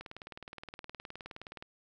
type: click train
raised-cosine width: 0.3 ms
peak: -28 dBFS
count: 32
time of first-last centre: 0.01-1.625 s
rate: 19.2 Hz
effects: none